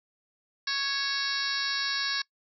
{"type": "harmonic tone with a mistuned harmonic", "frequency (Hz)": 554.4, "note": "C#5", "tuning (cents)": 0, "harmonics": [2, 3, 4, 5, 6, 7, 8, 9, 10], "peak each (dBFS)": [-39, -32, -39, -43, -44, -34, -33, -37, -36], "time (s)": [0.67, 2.22], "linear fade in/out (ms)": 5, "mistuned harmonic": 5, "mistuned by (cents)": -35, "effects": ["noise-tail reverb RT60 0.1 s tail -23 dB re dry"]}